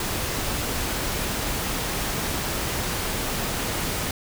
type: noise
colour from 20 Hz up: pink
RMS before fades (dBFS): -27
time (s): 0-4.11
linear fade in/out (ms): 2
effects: none